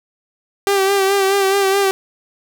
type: tone with vibrato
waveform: sawtooth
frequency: 392 Hz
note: G4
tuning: in tune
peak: -9 dBFS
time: 0.67-1.91 s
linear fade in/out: 0 ms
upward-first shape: sine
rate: 4.7 Hz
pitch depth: 39 cents each way
effects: none